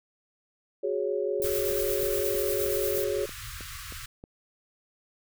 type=chord; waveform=sine; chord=F# suspended second; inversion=none; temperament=equal; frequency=370 / 415.3 / 554.4 Hz; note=F#4 / G#4 / C#5; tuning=0 / 0 / 0 cents; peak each=-31 / -29 / -31 dBFS; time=0.83-3.26 s; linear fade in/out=10 ms
type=click train; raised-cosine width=2 ms; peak=-30 dBFS; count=10; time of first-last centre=1.4-4.239 s; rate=3.17 Hz
type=noise with tremolo; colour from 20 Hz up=violet; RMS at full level=-32 dBFS; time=1.42-3.04 s; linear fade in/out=0 ms; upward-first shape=sine; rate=8.5 Hz; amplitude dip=35%
type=band-stop noise; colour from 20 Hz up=pink; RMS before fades=-40 dBFS; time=1.44-4.06 s; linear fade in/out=5 ms; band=130 to 1100 Hz; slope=96 dB/octave
effects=none